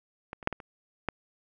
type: clicks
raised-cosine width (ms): 0.5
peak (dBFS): -22 / -28 / -8 / -19 / -29 / -13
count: 6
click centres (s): 0.331 / 0.428 / 0.474 / 0.527 / 0.602 / 1.087
effects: none